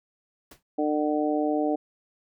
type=noise with exponential decay; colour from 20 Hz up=pink; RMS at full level=-42 dBFS; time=0.51-0.63 s; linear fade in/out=5 ms; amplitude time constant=24 ms
type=harmonic tone; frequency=150.5 Hz; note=D3; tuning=43 cents sharp; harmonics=2 / 3 / 4 / 5; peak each=-25 / -30 / -29 / -30 dBFS; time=0.78-1.76 s; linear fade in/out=10 ms
effects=none